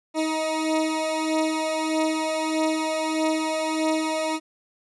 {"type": "beating tone pair", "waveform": "20% pulse", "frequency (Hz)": [314.2, 315.8], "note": ["D#4", "D#4"], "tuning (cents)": [17, 26], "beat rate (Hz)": 1.6, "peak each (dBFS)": [-23, -19], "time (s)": [0.14, 4.4], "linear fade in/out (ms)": 50, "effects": ["resampled to 24000 Hz"]}